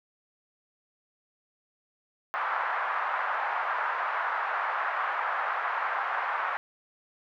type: band-pass noise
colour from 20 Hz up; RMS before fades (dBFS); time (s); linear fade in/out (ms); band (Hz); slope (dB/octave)
white; -30; 2.34-6.57; 0; 770 to 1500; 24
effects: none